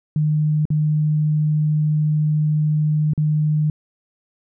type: tone with dropouts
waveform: sine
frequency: 152.3 Hz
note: D#3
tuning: 37 cents flat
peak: -15 dBFS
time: 0.16-3.7 s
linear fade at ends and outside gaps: 2 ms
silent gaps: 0.654-0.703 / 3.135-3.177 s
effects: none